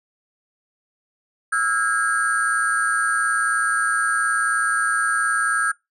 sine tone cluster, 1309 / 1428 / 1632 / 9030 Hz, E6 / F6 / G#6 / C#9, -13 / +38 / -31 / +31 cents, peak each -22 / -24 / -20 / -28 dBFS, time 1.52-5.72 s, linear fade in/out 10 ms, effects noise-tail reverb RT60 0.2 s tail -24 dB re dry + tanh soft clip ceiling -10 dBFS

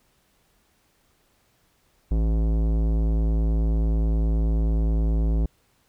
sine tone with tanh clipping, 54.7 Hz, A1, 9 cents flat, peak -21 dBFS, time 2.11-5.46 s, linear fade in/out 5 ms, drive 17 dB, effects pink hiss -65 dBFS RMS until 5.88 s

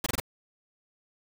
pink noise bursts, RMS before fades -28 dBFS, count 4, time 0.04-0.201 s, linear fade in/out 5 ms, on 23 ms, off 23 ms, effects none

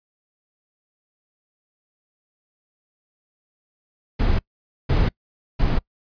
brown noise bursts, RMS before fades -18 dBFS, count 3, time 4.19-5.79 s, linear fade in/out 10 ms, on 200 ms, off 500 ms, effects noise-tail reverb RT60 0.1 s tail -25 dB re dry + resampled to 11025 Hz

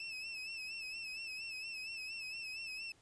30% pulse tone with vibrato, 2621 Hz, E7, 11 cents flat, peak -39 dBFS, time 0-2.92 s, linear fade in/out 2 ms, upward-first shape sine, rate 4.3 Hz, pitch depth 65 cents each way, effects pink hiss -68 dBFS RMS until 3.01 s + resampled to 22050 Hz

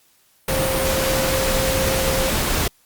sine tone in noise, 529 Hz, C5, 19 cents sharp, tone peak -22 dBFS, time 0.49-2.3 s, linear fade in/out 5 ms, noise pink, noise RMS -21 dBFS, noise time 0.48-2.68 s, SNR -4 dB, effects white hiss -58 dBFS RMS until 2.85 s + Opus 48 kbps

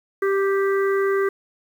harmonic tone, 392.4 Hz, G4, 2 cents sharp, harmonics 1 / 3 / 4 / 5, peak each -18 / -28 / -30 / -32 dBFS, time 0.22-1.29 s, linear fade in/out 5 ms, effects 8-bit

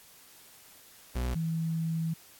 40% pulse / sine tone pair in turn, 61.74 / 162.93 Hz, B1 / E3, 0 / -20 cents, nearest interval octave + perfect fourth, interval 1680 cents, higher second, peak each -28 dBFS, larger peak neither, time 1.15-1.35 / 1.35-2.14 s, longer second, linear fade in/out 10 ms, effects white hiss -55 dBFS RMS until 2.39 s + AAC 64 kbps

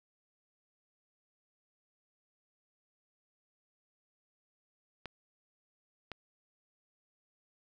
clicks, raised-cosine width 0.3 ms, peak -25 dBFS, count 2, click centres 5.057 / 6.117 s, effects 11-bit

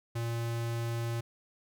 square tone, 116.54 Hz, A#2, in tune, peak -32 dBFS, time 0.15-1.21 s, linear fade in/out 10 ms, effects none

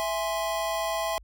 square chord, E augmented, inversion none, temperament equal, 659.3 / 830.6 / 1046.5 Hz, E5 / G#5 / B#5, 0 / 0 / 0 cents, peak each -30 / -34 / -33 dBFS, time 0-1.18 s, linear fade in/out 0 ms, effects added 50 Hz sine -49 dBFS peak until 1.23 s

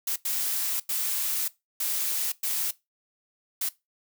blue noise bursts at uneven times, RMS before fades -28 dBFS, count 6, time 0.07-0.16 / 0.25-0.8 / 0.89-1.48 / 1.8-2.32 / 2.43-2.71 / 3.61-3.69 s, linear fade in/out 5 ms, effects noise-tail reverb RT60 0.2 s tail -19 dB re dry

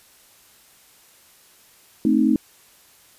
sine chord, A diminished, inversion none, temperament equal, 220 / 261.6 / 311.1 Hz, A3 / C4 / Eb4, 0 / 0 / 0 cents, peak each -19 dBFS, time 2.05-2.36 s, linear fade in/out 2 ms, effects white hiss -53 dBFS RMS until 3.18 s + resampled to 32000 Hz

